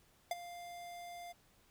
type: tone with ADSR envelope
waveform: square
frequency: 698.5 Hz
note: F5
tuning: in tune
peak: -32 dBFS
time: 0.31-1.33 s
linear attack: 3 ms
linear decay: 25 ms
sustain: -15 dB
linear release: 18 ms
effects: pink hiss -69 dBFS RMS until 1.7 s